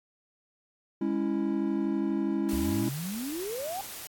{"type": "chord", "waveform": "triangle", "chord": "C# minor", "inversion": "second", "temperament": "equal with one note detuned", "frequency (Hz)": [205.1, 277.2, 329.6], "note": ["G#3", "C#4", "E4"], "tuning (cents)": [-21, 0, 0], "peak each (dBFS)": [-29, -29, -28], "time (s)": [1.01, 2.89], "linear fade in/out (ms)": 5}
{"type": "noise", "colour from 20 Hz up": "white", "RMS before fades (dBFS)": -41, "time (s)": [2.49, 4.07], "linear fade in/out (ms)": 0}
{"type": "exponential sweep", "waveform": "sine", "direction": "up", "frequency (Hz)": [63.8, 808], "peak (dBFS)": -32, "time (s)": [2.53, 3.81], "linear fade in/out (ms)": 0}
{"effects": ["AAC 64 kbps"]}